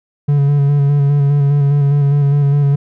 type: tone with vibrato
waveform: triangle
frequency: 142.5 Hz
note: C#3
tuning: 48 cents sharp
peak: -7 dBFS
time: 0.28-2.76 s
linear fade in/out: 10 ms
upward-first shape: square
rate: 4.9 Hz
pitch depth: 24 cents each way
effects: none